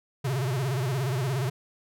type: tone with vibrato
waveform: square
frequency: 130.81 Hz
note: C3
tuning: in tune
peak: -26 dBFS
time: 0.24-1.5 s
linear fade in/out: 10 ms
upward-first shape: sine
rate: 17 Hz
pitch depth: 160 cents each way
effects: none